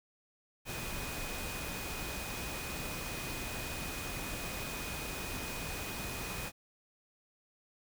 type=tone in noise; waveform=sine; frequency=2489 Hz; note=D#7; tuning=in tune; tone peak=-46 dBFS; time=0.65-6.52 s; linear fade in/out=50 ms; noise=pink; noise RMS=-40 dBFS; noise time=0.65-6.52 s; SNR=-9 dB; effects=none